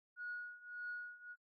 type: tone with tremolo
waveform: sine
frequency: 1453 Hz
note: F#6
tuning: 32 cents flat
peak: -40 dBFS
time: 0.16-1.36 s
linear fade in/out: 50 ms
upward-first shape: triangle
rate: 1.7 Hz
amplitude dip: 90%
effects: noise-tail reverb RT60 0.1 s tail -23 dB re dry + tanh soft clip ceiling -36 dBFS